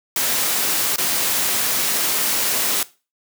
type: noise with dropouts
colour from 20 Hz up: white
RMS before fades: -20 dBFS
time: 0.16-2.83 s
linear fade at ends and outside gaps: 2 ms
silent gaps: 0.96-0.982 s
effects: noise-tail reverb RT60 0.3 s tail -18 dB re dry + high-pass 150 Hz 12 dB/octave